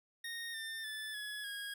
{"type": "tone with pitch steps", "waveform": "25% pulse", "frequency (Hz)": [1855, 1799.1, 1744.8, 1692.2, 1641.2], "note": ["A#6", "A6", "A6", "G#6", "G#6"], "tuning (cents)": [-9, 38, -15, 32, -21], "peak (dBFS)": -37, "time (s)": [0.24, 1.74], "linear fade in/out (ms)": 5, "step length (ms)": 300, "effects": []}